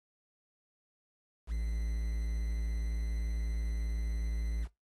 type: tone with quantisation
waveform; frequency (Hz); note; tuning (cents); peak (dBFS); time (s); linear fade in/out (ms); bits
triangle; 55.7; A1; +22; -29; 1.47-4.68; 50; 9
effects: noise-tail reverb RT60 0.2 s tail -21 dB re dry + AAC 32 kbps